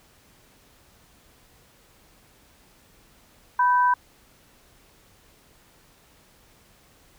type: tone pair together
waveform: sine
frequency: 987.8 / 1546 Hz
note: B5 / G6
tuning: 0 / -24 cents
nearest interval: minor sixth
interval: 776 cents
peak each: -17 / -25 dBFS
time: 3.59-3.94 s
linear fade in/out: 5 ms
effects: pink hiss -57 dBFS RMS until 7.18 s